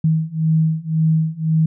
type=beating tone pair; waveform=sine; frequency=158.3 / 160.2 Hz; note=D#3 / E3; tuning=+30 / -49 cents; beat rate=1.9 Hz; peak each=-18 / -17 dBFS; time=0.04-1.66 s; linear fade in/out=5 ms; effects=none